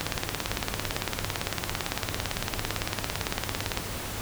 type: click train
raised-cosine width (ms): 0.2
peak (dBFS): -9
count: 68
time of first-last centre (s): 0.01-3.774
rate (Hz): 17.8
effects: added 100 Hz sine -41 dBFS peak until 4.21 s + pink hiss -35 dBFS RMS until 4.21 s